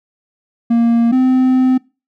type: tone pair in turn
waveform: triangle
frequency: 233.1 / 257.6 Hz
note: A#3 / C4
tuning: 0 / -27 cents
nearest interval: major second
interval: 173 cents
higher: second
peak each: -7 dBFS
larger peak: neither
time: 0.7-1.12 / 1.12-1.78 s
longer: second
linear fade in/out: 10 ms
effects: noise-tail reverb RT60 0.3 s tail -23 dB re dry